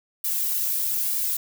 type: noise with flanger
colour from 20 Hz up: violet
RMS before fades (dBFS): -25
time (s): 0.24-1.37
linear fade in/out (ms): 5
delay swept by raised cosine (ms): 1.7 to 3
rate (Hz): 1.1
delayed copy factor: +0.6
effects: none